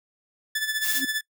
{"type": "tone with tremolo", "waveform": "sawtooth", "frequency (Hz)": 1742, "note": "A6", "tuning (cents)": -18, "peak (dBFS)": -19, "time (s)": [0.55, 1.21], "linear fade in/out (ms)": 5, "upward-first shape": "sine", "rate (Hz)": 15, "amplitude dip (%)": 65}
{"type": "noise", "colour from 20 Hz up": "blue", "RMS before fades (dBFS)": -27, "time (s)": [0.81, 1.03], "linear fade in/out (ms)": 50}
{"type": "tone with exponential growth", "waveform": "sine", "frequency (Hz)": 268.5, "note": "C4", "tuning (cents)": 45, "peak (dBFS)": -25, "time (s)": [0.89, 1.05], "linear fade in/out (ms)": 5, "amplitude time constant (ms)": 34}
{"effects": ["noise-tail reverb RT60 0.1 s tail -21 dB re dry"]}